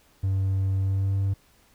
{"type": "tone with pitch glide", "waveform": "triangle", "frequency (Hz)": [96.3, 97.81], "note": ["G2", "G2"], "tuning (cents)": [-30, -3], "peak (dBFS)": -19, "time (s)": [0.23, 1.34], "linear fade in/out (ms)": 10, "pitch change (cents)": 27, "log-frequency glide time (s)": [0.81, 1.15], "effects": ["tanh soft clip ceiling -15 dBFS", "pink hiss -60 dBFS RMS until 1.74 s"]}